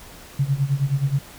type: tone with tremolo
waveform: sine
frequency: 138.59 Hz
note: C#3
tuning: in tune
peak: -15 dBFS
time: 0.39-1.19 s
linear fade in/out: 5 ms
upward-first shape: sine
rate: 9.5 Hz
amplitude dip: 85%
effects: pink hiss -43 dBFS RMS until 1.38 s